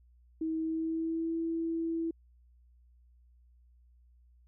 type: tone with pitch glide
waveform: sine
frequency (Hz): 320.3 to 329.5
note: E4 to E4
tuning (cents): -50 to -1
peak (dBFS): -30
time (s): 0.41-2.11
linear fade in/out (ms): 5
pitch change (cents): +49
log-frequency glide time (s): 0.59-1.36
effects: added 60 Hz sine -59 dBFS peak until 4.47 s